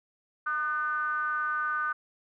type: ring-modulated tone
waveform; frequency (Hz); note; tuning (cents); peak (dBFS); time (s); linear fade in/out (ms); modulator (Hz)
triangle; 143.8; D3; -36; -22; 0.46-1.93; 10; 1360
effects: none